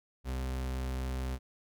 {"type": "tone", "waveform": "40% pulse", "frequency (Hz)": 64.5, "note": "C2", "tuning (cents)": -24, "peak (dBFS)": -32, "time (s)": [0.24, 1.39], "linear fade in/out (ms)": 50, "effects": []}